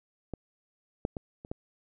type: clicks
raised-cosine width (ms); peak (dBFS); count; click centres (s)
2; -22 / -15 / -22 / -30 / -21; 5; 0.337 / 1.051 / 1.168 / 1.449 / 1.515
effects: none